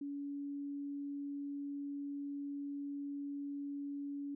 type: tone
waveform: sine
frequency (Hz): 283.6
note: C#4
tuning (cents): +40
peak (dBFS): -39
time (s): 0.01-4.35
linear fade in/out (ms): 5
effects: none